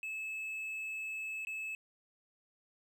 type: tone with dropouts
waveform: triangle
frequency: 2600 Hz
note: E7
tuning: 24 cents flat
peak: -36 dBFS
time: 0.03-1.75 s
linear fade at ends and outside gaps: 1 ms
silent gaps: 1.45-1.47 s
effects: none